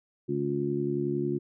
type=harmonic tone; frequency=71 Hz; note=C#2; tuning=42 cents sharp; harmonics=2 / 3 / 4 / 5; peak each=-33 / -35 / -33 / -29 dBFS; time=0.28-1.39 s; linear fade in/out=20 ms; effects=none